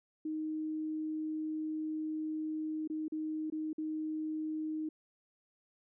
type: tone with dropouts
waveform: sine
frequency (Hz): 311.5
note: D#4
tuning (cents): +2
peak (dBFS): -34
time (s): 0.25-4.89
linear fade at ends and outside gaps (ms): 5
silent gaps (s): 2.876-2.899 / 3.082-3.121 / 3.501-3.522 / 3.731-3.781
effects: none

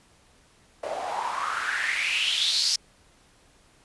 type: noise with band-pass filter sweep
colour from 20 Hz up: white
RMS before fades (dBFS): -27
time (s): 0.83-2.76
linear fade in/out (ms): 5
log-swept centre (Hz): 580 to 5200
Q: 6.3
effects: pink hiss -59 dBFS RMS until 3.84 s + resampled to 24000 Hz

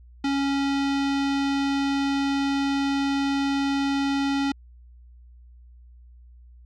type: tone with low-pass filter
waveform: square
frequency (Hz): 277.2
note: C#4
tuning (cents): 0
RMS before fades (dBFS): -24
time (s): 0.24-4.52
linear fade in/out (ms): 5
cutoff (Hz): 4400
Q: 1.3
effects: added 60 Hz sine -46 dBFS peak until 6.65 s

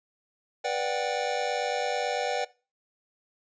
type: chord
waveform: square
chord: G major seventh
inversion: first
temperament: just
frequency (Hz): 490 / 588 / 735 / 784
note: B4 / D5 / F#5 / G5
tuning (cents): -14 / +2 / -12 / 0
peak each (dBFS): -33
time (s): 0.64-2.45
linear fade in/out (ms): 10
effects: noise-tail reverb RT60 0.3 s tail -19 dB re dry + resampled to 16000 Hz

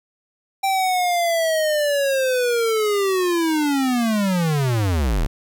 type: linear sweep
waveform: square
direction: down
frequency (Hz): 784 to 31.63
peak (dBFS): -18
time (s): 0.63-5.27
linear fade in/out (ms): 10
effects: 10-bit

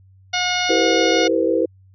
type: harmonic tone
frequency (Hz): 722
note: F#5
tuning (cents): -43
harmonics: 1 / 2 / 3 / 4 / 5 / 6 / 7 / 8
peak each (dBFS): -24 / -26 / -24 / -26 / -27 / -29 / -32 / -29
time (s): 0.33-1.28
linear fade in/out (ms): 10
type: chord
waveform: sine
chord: C dominant seventh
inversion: first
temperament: equal with one note detuned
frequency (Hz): 329.6 / 392 / 466.2 / 512.2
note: E4 / G4 / Bb4 / C5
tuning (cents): 0 / 0 / 0 / -37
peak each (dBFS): -20 / -23 / -21 / -20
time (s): 0.69-1.66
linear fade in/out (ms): 10
effects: added 95 Hz sine -47 dBFS peak until 1.94 s

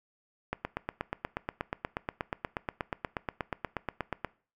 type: click train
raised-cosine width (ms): 0.5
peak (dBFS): -16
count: 32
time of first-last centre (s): 0.53-4.247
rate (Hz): 8.34
effects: noise-tail reverb RT60 0.4 s tail -21 dB re dry

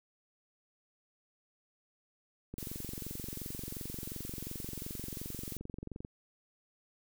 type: click train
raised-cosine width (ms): 3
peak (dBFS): -29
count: 81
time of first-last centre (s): 2.54-6.049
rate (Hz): 22.8
type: noise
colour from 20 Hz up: blue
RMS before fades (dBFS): -45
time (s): 2.58-5.57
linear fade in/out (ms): 0
effects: none

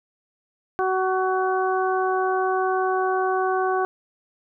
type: harmonic tone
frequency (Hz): 375.1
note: F#4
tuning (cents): +24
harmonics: 1 / 2 / 3 / 4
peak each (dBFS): -23 / -24 / -27 / -30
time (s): 0.79-3.85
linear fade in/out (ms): 0
effects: none

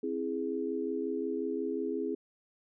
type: chord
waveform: sine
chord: C augmented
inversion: none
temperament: equal with one note detuned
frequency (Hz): 264.2 / 329.6 / 415.3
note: C4 / E4 / G#4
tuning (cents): +17 / 0 / 0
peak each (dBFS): -36 / -36 / -34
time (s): 0.03-2.15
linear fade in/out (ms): 5
effects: none

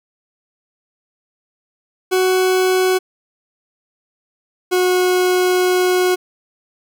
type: tone pair in turn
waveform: 40% pulse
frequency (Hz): 371.7 / 364.7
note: F#4 / F#4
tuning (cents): +8 / -25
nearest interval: unison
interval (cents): 33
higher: first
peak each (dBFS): -12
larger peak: neither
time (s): 2.11-2.99 / 4.71-6.16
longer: second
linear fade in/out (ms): 20
effects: none

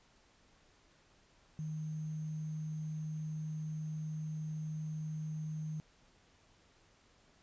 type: tone with sample-and-hold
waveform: sine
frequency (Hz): 155.56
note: D#3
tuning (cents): 0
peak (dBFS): -37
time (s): 1.59-5.8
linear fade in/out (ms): 0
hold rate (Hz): 6300
effects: pink hiss -67 dBFS RMS until 7.42 s + resampled to 16000 Hz

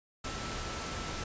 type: tone in noise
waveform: sine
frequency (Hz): 1326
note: E6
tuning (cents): +10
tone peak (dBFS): -45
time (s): 0.24-1.24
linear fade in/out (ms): 5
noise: pink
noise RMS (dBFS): -38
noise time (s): 0.24-1.24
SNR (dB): -10
effects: resampled to 16000 Hz

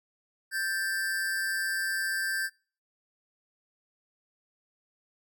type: tone pair together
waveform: square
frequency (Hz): 1572.7 / 1755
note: G6 / A6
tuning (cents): +5 / -5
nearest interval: major second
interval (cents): 190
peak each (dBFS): -30 / -35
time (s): 0.51-2.5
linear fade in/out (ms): 50
effects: noise-tail reverb RT60 0.4 s tail -26 dB re dry

